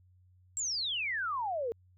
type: exponential sweep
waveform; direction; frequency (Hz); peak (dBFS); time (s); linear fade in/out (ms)
sine; down; 7750 to 440; -31; 0.57-1.72; 0
effects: added 91 Hz sine -60 dBFS peak until 1.97 s